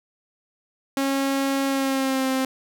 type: tone with pitch glide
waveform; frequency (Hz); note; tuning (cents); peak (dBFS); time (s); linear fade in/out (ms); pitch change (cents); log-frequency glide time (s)
sawtooth; 273.1 to 263; C#4 to C4; -26 to +9; -17; 0.97-2.45; 2; -65; 1.67-2.28
effects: none